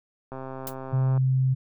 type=click train; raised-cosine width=1 ms; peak=-23 dBFS; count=114; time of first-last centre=0.32-1.176 s; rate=132 Hz
type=noise with exponential decay; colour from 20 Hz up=blue; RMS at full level=-29 dBFS; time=0.67-0.75 s; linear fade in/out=2 ms; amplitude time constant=16 ms
type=tone; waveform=sine; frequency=130.81 Hz; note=C3; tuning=in tune; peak=-19 dBFS; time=0.92-1.55 s; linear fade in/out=20 ms
effects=none